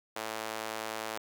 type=tone with high-pass filter; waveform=sawtooth; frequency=110 Hz; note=A2; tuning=in tune; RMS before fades=-38 dBFS; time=0.16-1.18 s; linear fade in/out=5 ms; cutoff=610 Hz; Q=0.9; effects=none